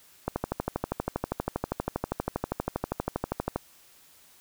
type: click train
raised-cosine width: 1 ms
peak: -13 dBFS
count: 42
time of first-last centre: 0.28-3.56 s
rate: 12.5 Hz
effects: white hiss -57 dBFS RMS until 4.4 s